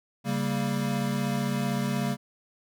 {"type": "chord", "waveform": "square", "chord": "G diminished", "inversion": "second", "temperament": "equal with one note detuned", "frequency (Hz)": [138.59, 196, 231.9], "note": ["Db3", "G3", "Bb3"], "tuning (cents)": [0, 0, -9], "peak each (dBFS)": -31, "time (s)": [0.24, 2.17], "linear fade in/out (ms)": 50, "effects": []}